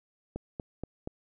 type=click train; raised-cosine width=2 ms; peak=-22 dBFS; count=4; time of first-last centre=0.36-1.074 s; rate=4.2 Hz; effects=none